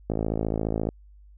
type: click train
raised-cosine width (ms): 2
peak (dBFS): -13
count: 44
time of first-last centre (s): 0.1-0.889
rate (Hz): 54.5
effects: added 50 Hz sine -48 dBFS peak until 1.37 s